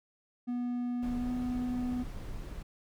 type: tone with pitch glide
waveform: triangle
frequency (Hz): 244.1 to 248.1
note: B3 to B3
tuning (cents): -20 to +8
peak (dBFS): -29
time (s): 0.47-2.04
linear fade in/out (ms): 20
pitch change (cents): +28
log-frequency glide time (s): 1.18-1.3
type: noise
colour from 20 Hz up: brown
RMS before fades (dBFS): -41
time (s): 1.02-2.63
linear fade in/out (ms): 10
effects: none